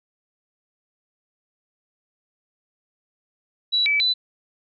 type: tone with pitch steps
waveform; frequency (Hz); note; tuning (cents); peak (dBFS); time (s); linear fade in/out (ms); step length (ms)
sine; 3925 / 2302 / 3993; B7 / D7 / B7; -11 / -35 / +18; -17; 3.72-4.14; 20; 140
effects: none